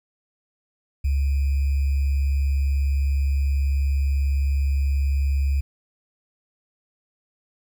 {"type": "tone with sample-and-hold", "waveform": "sine", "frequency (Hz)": 69.3, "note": "C#2", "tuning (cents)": 0, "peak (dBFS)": -18, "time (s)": [1.04, 5.61], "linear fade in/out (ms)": 10, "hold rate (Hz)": 2450, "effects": []}